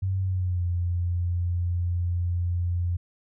sine tone with pitch glide, 95 to 87.62 Hz, F#2 to F2, +46 to +6 cents, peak -23 dBFS, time 0.02-2.97 s, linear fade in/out 10 ms, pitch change -140 cents, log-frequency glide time 0.21-0.65 s, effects none

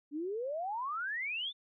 sine exponential sweep, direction up, 280.3 to 3622 Hz, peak -34 dBFS, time 0.11-1.53 s, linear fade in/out 50 ms, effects none

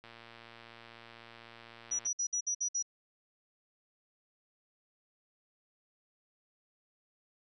click train, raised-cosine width 0.3 ms, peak -35 dBFS, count 236, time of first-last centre 0.04-2.066 s, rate 116 Hz
sine tone bursts, 5850 Hz, F#8, 21 cents flat, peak -30 dBFS, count 7, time 1.91-2.826 s, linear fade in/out 10 ms, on 82 ms, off 57 ms
effects none

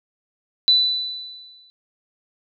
sine tone with exponential decay, 3984 Hz, B7, 14 cents sharp, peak -10 dBFS, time 0.68-1.7 s, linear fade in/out 0 ms, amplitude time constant 220 ms, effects none

